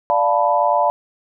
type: chord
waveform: sine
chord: B half-diminished seventh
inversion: first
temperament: equal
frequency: 587.3 / 698.5 / 880 / 987.8 Hz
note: D5 / F5 / A5 / B5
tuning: 0 / 0 / 0 / 0 cents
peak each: -19 dBFS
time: 0.1-0.9 s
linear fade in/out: 0 ms
effects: none